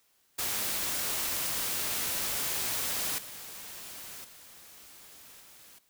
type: noise with level steps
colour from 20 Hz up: white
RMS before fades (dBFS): -32 / -44 / -52 / -54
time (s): 0.38-5.79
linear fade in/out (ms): 10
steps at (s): 3.18 / 4.24 / 5.4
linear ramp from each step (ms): 5
effects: white hiss -69 dBFS RMS until 5.89 s